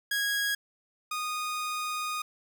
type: tone pair in turn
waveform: sawtooth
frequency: 1649 / 1235.4 Hz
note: G#6 / D#6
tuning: -13 / -13 cents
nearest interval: perfect fourth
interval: 500 cents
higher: first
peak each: -23 / -27 dBFS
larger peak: first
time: 0.11-0.55 / 1.11-2.22 s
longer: second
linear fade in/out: 5 ms
effects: none